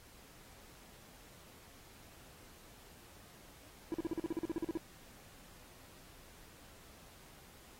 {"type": "tone bursts", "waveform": "triangle", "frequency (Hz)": 329.6, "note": "E4", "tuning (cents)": 0, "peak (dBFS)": -31, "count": 14, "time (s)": [3.92, 4.773], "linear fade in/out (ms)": 0, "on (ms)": 21, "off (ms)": 43, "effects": ["pink hiss -59 dBFS RMS until 7.79 s", "AAC 48 kbps"]}